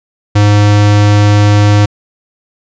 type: tone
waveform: square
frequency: 103.5 Hz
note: G#2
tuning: 5 cents flat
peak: -5 dBFS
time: 0.35-1.86 s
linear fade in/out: 10 ms
effects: resampled to 16000 Hz